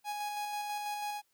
45% pulse tone with tremolo, 830.6 Hz, G#5, in tune, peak -34 dBFS, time 0.04-1.22 s, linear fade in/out 50 ms, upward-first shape square, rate 6.1 Hz, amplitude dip 25%, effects white hiss -75 dBFS RMS until 1.33 s

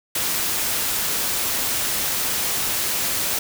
white noise, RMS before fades -23 dBFS, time 0.15-3.39 s, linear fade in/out 5 ms, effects none

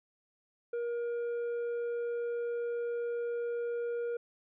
sine tone with tanh clipping, 473.7 Hz, A#4, 28 cents sharp, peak -33 dBFS, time 0.73-4.17 s, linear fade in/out 5 ms, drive 5 dB, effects none

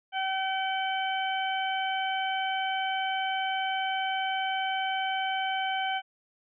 harmonic tone, 765 Hz, G5, 42 cents flat, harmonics 1 / 2 / 3 / 4, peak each -29 / -34 / -37 / -35 dBFS, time 0.12-6.02 s, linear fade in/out 50 ms, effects none

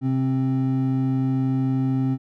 triangle tone pair together, 131.1 / 264.1 Hz, C3 / C4, +4 / +16 cents, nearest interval octave, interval 1212 cents, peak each -20 dBFS, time 0.01-2.18 s, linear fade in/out 50 ms, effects none

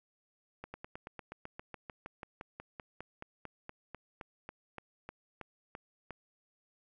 slowing click train, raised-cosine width 0.5 ms, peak -28 dBFS, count 28, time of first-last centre 0.64-6.107 s, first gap 100 ms, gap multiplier 1.05, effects none

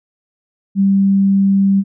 sine tone, 196 Hz, G3, in tune, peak -9 dBFS, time 0.75-1.84 s, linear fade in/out 50 ms, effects none

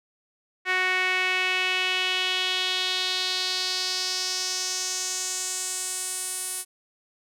sawtooth tone with band-pass filter sweep, 370 Hz, F#4, in tune, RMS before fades -27 dBFS, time 0.65-6.65 s, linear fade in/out 50 ms, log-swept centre 2000 to 10000 Hz, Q 3, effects none

